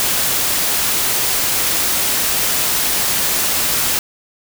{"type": "noise", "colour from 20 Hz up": "white", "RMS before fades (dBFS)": -17, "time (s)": [0, 3.99], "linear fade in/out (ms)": 0, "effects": []}